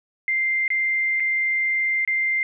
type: tone with dropouts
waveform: sine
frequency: 2093 Hz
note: C7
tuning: in tune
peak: -19 dBFS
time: 0.28-2.43 s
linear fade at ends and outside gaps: 1 ms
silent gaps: 0.679-0.703 / 1.199-1.203 / 2.05-2.076 s
effects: none